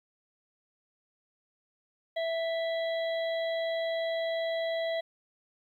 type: harmonic tone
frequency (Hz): 659.3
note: E5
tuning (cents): 0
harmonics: 1 / 3 / 5 / 6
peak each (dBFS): -29 / -39 / -43 / -45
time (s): 2.16-5.01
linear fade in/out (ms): 10
effects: 11-bit